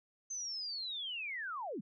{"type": "linear sweep", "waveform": "sine", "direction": "down", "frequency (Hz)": [6280, 155.56], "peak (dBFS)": -38, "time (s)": [0.3, 1.81], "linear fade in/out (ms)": 10, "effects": []}